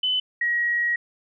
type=tone pair in turn; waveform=sine; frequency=3018 / 1901.2 Hz; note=F#7 / A#6; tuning=+34 / +34 cents; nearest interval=minor sixth; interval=800 cents; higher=first; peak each=-20 dBFS; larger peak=neither; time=0.03-0.2 / 0.41-0.96 s; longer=second; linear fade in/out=5 ms; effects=none